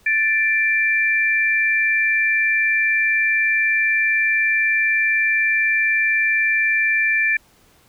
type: tone pair together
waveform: sine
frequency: 1760 / 2356 Hz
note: A6 / D7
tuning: 0 / +5 cents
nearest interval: perfect fourth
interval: 505 cents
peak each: -18 dBFS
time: 0.06-7.37 s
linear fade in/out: 5 ms
effects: pink hiss -55 dBFS RMS until 7.88 s